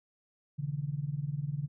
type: tone with tremolo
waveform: sine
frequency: 144.2 Hz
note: D3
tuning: 31 cents flat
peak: -27 dBFS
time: 0.58-1.68 s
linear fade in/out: 20 ms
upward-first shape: triangle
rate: 20 Hz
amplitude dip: 95%
effects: none